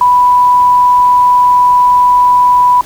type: tone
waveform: sine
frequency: 987.8 Hz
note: B5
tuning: in tune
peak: -4 dBFS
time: 0.01-2.81 s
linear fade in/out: 2 ms
effects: pink hiss -33 dBFS RMS until 2.85 s